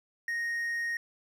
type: tone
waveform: triangle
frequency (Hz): 1864.7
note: A#6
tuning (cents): 0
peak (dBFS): -28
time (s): 0.28-0.97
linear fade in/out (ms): 2
effects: none

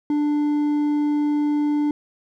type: tone with hard clipping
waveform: triangle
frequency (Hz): 295.2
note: D4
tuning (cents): +9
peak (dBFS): -19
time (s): 0.1-1.91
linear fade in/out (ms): 2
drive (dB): 7
effects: none

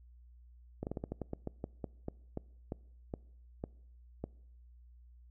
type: slowing click train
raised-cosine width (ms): 2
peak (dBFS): -24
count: 17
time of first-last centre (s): 0.83-4.24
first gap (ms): 39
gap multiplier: 1.2
effects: noise-tail reverb RT60 0.8 s tail -24 dB re dry + added 60 Hz sine -55 dBFS peak until 5.3 s

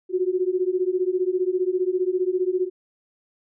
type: beating tone pair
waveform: sine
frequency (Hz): 359.8 / 374.8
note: F#4 / F#4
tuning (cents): -48 / +22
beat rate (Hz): 15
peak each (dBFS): -23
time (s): 0.09-2.7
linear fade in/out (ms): 50
effects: none

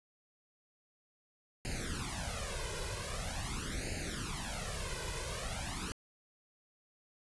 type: noise with flanger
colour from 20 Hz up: pink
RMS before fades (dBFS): -39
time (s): 1.65-5.92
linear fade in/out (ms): 0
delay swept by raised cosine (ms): 0.43 to 2.03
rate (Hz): 0.44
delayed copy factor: +0.95
effects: resampled to 24000 Hz

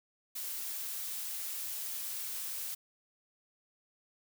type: noise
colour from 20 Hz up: blue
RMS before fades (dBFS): -39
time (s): 0.35-2.75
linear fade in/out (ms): 10
effects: none

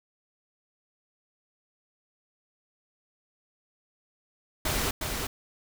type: noise with echo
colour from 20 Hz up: pink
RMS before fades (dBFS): -28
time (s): 4.65-4.91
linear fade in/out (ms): 5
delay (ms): 360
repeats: 1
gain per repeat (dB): -4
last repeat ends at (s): 5.27
effects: none

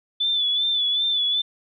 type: tone with vibrato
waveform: sine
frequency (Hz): 3485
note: A7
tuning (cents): -17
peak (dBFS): -19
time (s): 0.2-1.42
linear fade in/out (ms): 10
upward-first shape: sine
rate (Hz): 2.6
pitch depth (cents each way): 51
effects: none

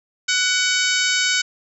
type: harmonic tone with a mistuned harmonic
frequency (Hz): 752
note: F#5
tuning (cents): +28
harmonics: 2 / 3 / 4 / 5 / 6 / 7 / 8 / 9 / 10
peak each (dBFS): -22 / -24 / -25 / -26 / -27 / -27 / -28 / -29 / -29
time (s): 0.28-1.42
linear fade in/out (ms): 10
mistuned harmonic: 2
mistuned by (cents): -28
effects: none

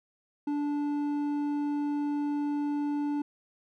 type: tone with hard clipping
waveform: sine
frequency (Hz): 291.3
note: D4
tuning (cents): -14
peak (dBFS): -29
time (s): 0.47-3.22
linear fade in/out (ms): 5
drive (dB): 6
effects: none

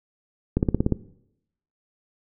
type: click train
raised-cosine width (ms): 3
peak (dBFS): -7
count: 7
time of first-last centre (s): 0.57-0.923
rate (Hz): 17
effects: noise-tail reverb RT60 0.8 s tail -19 dB re dry

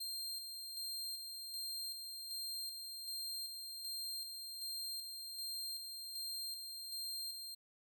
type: tone with tremolo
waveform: sawtooth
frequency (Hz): 4186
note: C8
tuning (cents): 0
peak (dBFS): -38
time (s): 0-7.55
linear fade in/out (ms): 10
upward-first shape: square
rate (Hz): 1.3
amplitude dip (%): 40
effects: none

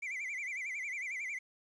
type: tone with vibrato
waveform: triangle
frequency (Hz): 2179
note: C#7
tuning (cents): -30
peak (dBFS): -35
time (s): 0.02-1.39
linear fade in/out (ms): 10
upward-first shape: sine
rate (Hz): 11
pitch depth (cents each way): 160
effects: resampled to 22050 Hz + 11-bit

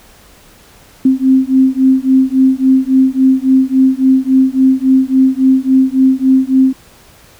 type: beating tone pair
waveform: sine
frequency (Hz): 261.2 / 264.8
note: C4 / C4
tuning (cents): -3 / +21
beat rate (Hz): 3.6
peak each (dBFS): -10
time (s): 1.05-6.73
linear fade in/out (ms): 5
effects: pink hiss -43 dBFS RMS until 7.39 s

